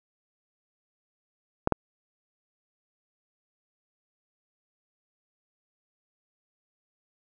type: clicks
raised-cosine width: 1 ms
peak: -8 / -7 dBFS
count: 2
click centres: 1.674 / 1.723 s
effects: none